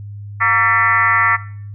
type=tone with frequency modulation; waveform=sine; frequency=1568 Hz; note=G6; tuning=in tune; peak=-11 dBFS; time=0.4-1.37 s; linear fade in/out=20 ms; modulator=213 Hz; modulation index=2.5; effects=noise-tail reverb RT60 0.6 s tail -20 dB re dry + added 102 Hz sine -28 dBFS peak until 1.74 s